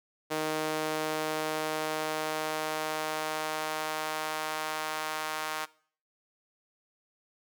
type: tone with high-pass filter sweep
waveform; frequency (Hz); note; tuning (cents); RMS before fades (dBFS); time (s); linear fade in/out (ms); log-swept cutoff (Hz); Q
sawtooth; 155.56; D#3; 0; -33; 0.3-5.66; 20; 430 to 960; 1.2
effects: noise-tail reverb RT60 0.5 s tail -21 dB re dry